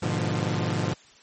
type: chord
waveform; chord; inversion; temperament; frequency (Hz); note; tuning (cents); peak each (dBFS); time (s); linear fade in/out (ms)
sawtooth; G# diminished seventh; none; equal with one note detuned; 103.83 / 123.47 / 150.26 / 174.61; G#2 / B2 / D3 / F3; 0 / 0 / +40 / 0; -26; 0.02-0.94; 10
effects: white hiss -54 dBFS RMS until 1.22 s + MP3 32 kbps